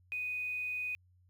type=tone with quantisation; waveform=sine; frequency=2489 Hz; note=D#7; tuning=in tune; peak=-34 dBFS; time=0.12-0.95 s; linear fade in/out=0 ms; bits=10; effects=added 90 Hz sine -63 dBFS peak until 1.29 s